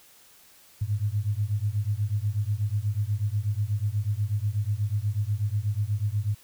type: beating tone pair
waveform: sine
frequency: 100 / 108.2 Hz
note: G2 / A2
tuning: +35 / -29 cents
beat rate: 8.2 Hz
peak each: -27 dBFS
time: 0.81-6.35 s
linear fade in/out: 10 ms
effects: white hiss -55 dBFS RMS until 6.43 s

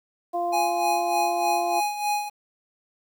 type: harmonic tone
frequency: 347.6 Hz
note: F4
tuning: 8 cents flat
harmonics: 1 / 2 / 3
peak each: -31 / -24 / -35 dBFS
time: 0.33-1.81 s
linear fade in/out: 20 ms
type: tone with tremolo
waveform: square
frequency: 830.6 Hz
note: G#5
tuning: in tune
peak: -22 dBFS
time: 0.52-2.3 s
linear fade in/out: 20 ms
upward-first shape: sine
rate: 3.3 Hz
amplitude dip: 65%
effects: 9-bit

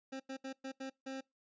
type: tone bursts at uneven times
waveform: 25% pulse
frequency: 266.4 Hz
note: C4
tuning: 31 cents sharp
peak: -37 dBFS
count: 6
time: 0.12-0.2 / 0.29-0.37 / 0.44-0.53 / 0.64-0.72 / 0.8-0.9 / 1.06-1.21 s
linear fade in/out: 10 ms
effects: noise-tail reverb RT60 0.2 s tail -24 dB re dry + resampled to 16000 Hz

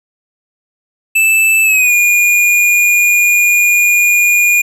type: tone with pitch glide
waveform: square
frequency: 2637 to 2432 Hz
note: E7 to D#7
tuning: 0 to -40 cents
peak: -8 dBFS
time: 1.15-4.62 s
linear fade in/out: 10 ms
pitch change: -140 cents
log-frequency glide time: 1.63-1.93 s
effects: none

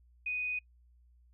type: tone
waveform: sine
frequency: 2489 Hz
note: D#7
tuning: in tune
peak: -32 dBFS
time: 0.26-0.59 s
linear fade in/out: 5 ms
effects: noise-tail reverb RT60 0.1 s tail -25 dB re dry + added 60 Hz sine -60 dBFS peak until 1.33 s

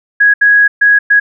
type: tone bursts at uneven times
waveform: sine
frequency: 1661.2 Hz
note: G#6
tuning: in tune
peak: -4 dBFS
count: 4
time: 0.2-0.34 / 0.41-0.68 / 0.81-0.99 / 1.1-1.2 s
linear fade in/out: 10 ms
effects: none

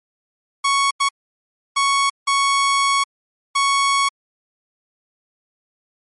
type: tone bursts at uneven times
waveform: sawtooth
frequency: 1110 Hz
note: C#6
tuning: 2 cents sharp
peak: -11 dBFS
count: 5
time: 0.64-0.91 / 1-1.09 / 1.76-2.1 / 2.27-3.04 / 3.55-4.09 s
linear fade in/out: 10 ms
effects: MP3 48 kbps

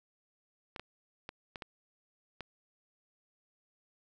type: clicks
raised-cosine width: 0.3 ms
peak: -25 dBFS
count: 6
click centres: 0.762 / 0.796 / 1.291 / 1.558 / 1.622 / 2.407 s
effects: none

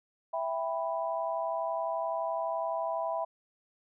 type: chord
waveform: sine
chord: E minor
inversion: none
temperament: just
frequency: 659.3 / 791.1 / 988.9 Hz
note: E5 / G5 / B5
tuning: 0 / +16 / +2 cents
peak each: -32 / -37 / -35 dBFS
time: 0.33-3.25 s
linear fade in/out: 10 ms
effects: none

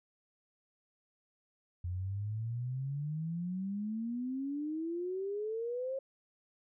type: exponential sweep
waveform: sine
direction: up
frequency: 86.7 to 543 Hz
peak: -34 dBFS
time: 1.84-5.99 s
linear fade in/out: 5 ms
effects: none

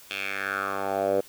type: tone with band-pass filter sweep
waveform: 10% pulse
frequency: 98 Hz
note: G2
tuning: in tune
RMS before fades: -28 dBFS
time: 0.1-1.21 s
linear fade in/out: 10 ms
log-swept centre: 3000 to 500 Hz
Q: 3.8
effects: white hiss -50 dBFS RMS until 1.28 s

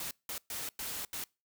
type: noise bursts at uneven times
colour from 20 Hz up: white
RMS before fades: -39 dBFS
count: 5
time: 0-0.11 / 0.29-0.38 / 0.5-0.69 / 0.79-1.05 / 1.13-1.24 s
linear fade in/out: 2 ms
effects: noise-tail reverb RT60 0.3 s tail -26 dB re dry

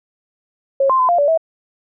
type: tone with pitch steps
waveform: sine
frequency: 545 / 1048 / 1018 / 697 / 576 / 649 Hz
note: C#5 / C6 / C6 / F5 / D5 / E5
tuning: -29 / +2 / -48 / -4 / -34 / -27 cents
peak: -11 dBFS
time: 0.8-1.376 s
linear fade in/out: 5 ms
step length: 96 ms
effects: none

